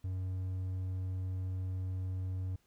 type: tone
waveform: triangle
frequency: 93 Hz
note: F#2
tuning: 9 cents sharp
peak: -32 dBFS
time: 0.04-2.56 s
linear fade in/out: 5 ms
effects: pink hiss -73 dBFS RMS until 2.66 s